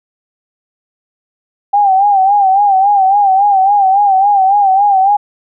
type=tone with vibrato; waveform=sine; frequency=790 Hz; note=G5; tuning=13 cents sharp; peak=-6 dBFS; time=1.73-5.17 s; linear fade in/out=10 ms; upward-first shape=sine; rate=3.6 Hz; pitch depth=80 cents each way; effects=none